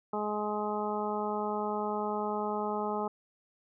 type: harmonic tone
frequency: 210 Hz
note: G#3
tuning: 19 cents sharp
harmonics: 1 / 2 / 3 / 4 / 5 / 6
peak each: -37 / -35 / -39 / -35 / -40 / -40 dBFS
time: 0.13-3.08 s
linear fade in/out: 5 ms
effects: none